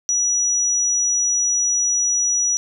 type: tone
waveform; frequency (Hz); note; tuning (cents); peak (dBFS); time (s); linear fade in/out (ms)
sine; 5850; F#8; -21; -16; 0.09-2.57; 0
effects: none